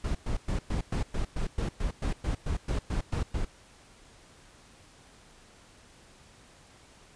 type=noise bursts; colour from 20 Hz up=brown; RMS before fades=-29 dBFS; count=16; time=0.04-3.45 s; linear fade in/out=5 ms; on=110 ms; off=110 ms; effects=pink hiss -56 dBFS RMS until 7.15 s + resampled to 22050 Hz